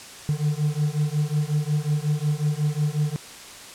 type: beating tone pair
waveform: triangle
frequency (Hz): 146.83 / 152.33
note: D3 / D#3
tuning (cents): 0 / -36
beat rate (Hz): 5.5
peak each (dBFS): -22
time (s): 0.29-3.16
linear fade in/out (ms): 0
effects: white hiss -41 dBFS RMS until 3.74 s + low-pass 9000 Hz 12 dB/octave